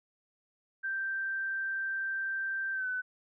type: tone with pitch glide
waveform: sine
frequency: 1568 to 1506.7 Hz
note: G6 to F#6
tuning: 0 to +31 cents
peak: -31 dBFS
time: 0.83-3.02 s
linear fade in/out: 20 ms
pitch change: -69 cents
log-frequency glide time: 2.73-2.87 s
effects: none